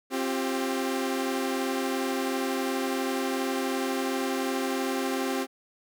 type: chord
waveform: sawtooth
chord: C suspended fourth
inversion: none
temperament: equal with one note detuned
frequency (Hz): 265.4 / 349.2 / 392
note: C4 / F4 / G4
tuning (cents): +25 / 0 / 0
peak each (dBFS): -25 / -31 / -28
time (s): 0.1-5.47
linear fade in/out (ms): 50
effects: none